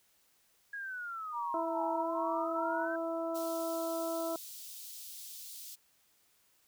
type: linear two-way sweep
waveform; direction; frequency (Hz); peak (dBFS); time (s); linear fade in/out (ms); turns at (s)
sine; down then up; 1661.2 to 841 to 1572; -38; 0.73-2.96; 5; 1.84
type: tone bursts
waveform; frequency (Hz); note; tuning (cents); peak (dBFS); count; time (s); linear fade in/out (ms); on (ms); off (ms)
sine; 947; A#5; +27; -35; 4; 1.32-2.881; 50; 340; 67
type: harmonic tone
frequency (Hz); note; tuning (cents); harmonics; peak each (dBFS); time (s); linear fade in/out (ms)
330; E4; +2; 1 / 2 / 3 / 4; -38 / -35 / -45 / -44; 1.54-4.36; 2
type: high-pass noise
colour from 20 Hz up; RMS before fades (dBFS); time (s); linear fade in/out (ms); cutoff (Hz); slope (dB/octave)
white; -47; 3.34-5.76; 20; 3400; 24
effects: white hiss -70 dBFS RMS until 6.67 s